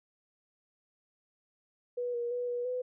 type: tone with pitch steps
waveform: sine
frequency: 488.6 / 475.8 / 489.7 / 485.1 / 501 Hz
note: B4 / A#4 / B4 / B4 / B4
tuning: -19 / +35 / -15 / -31 / +25 cents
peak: -31 dBFS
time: 1.97-2.82 s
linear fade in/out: 10 ms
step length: 170 ms
effects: none